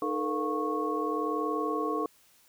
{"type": "tone cluster", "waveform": "sine", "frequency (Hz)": [306.8, 436.4, 477.2, 707, 1100], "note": ["D#4", "A4", "A#4", "F5", "C#6"], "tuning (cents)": [-24, -14, 41, 21, -14], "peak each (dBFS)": [-33, -33, -36, -39, -32], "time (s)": [0.02, 2.06], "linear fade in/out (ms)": 2, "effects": ["white hiss -62 dBFS RMS until 2.48 s"]}